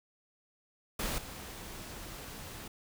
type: noise with level steps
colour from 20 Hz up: pink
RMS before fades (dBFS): -35 / -45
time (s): 0.99-2.68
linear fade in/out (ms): 5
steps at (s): 1.18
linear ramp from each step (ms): 2
effects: none